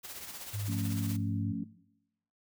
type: noise with tremolo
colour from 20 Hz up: white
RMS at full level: -42 dBFS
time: 0.03-1.17 s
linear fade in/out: 20 ms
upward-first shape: sine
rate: 16 Hz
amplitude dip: 50%
type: tone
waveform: sine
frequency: 102.9 Hz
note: G#2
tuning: 16 cents flat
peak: -33 dBFS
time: 0.53-1.53 s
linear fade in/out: 20 ms
type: chord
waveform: sine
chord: F augmented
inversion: none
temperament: equal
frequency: 174.61 / 220 / 277.2 Hz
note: F3 / A3 / C#4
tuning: 0 / 0 / 0 cents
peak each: -38 dBFS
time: 0.68-1.64 s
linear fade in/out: 5 ms
effects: noise-tail reverb RT60 0.9 s tail -19 dB re dry